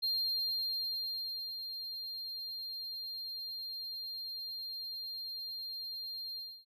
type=tone with ADSR envelope; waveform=triangle; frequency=4197 Hz; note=C8; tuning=5 cents sharp; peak=-29 dBFS; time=0.02-6.65 s; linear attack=19 ms; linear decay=1500 ms; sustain=-9 dB; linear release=280 ms; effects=none